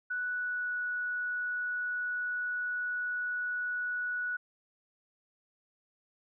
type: tone with pitch glide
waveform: sine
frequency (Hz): 1480 to 1470.6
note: F#6 to F#6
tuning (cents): 0 to -11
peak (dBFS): -31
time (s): 0.1-4.37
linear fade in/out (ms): 10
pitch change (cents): -11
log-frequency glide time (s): 0.26-0.76
effects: none